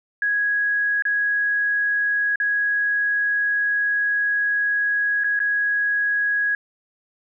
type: tone with dropouts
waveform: sine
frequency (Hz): 1661.2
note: G#6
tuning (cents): 0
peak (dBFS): -18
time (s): 0.22-6.55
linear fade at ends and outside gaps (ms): 2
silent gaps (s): 1.023-1.052 / 2.358-2.4 / 5.237-5.243 / 5.392-5.401
effects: none